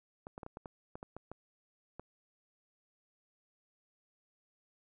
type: clicks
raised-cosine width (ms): 1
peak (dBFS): -30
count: 11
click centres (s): 0.269 / 0.379 / 0.432 / 0.464 / 0.571 / 0.658 / 0.955 / 1.029 / 1.166 / 1.316 / 1.996
effects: none